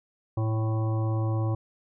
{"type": "harmonic tone", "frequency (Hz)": 110.4, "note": "A2", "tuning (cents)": 6, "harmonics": [1, 3, 5, 7, 9, 10], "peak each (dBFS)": [-24, -34, -38, -41, -43, -44], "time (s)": [0.37, 1.55], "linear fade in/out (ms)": 5, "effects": []}